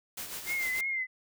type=noise with tremolo; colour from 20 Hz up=white; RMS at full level=-38 dBFS; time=0.17-0.81 s; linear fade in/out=5 ms; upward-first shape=sine; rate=6.8 Hz; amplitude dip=50%
type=tone with vibrato; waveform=sine; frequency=2093 Hz; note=C7; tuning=in tune; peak=-29 dBFS; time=0.46-1.07 s; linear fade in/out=50 ms; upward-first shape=triangle; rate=3 Hz; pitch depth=68 cents each way
effects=none